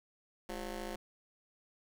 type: ring-modulated tone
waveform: 15% pulse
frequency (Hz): 185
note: F#3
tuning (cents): 0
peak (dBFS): -30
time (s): 0.49-0.96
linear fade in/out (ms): 2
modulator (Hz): 158
effects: none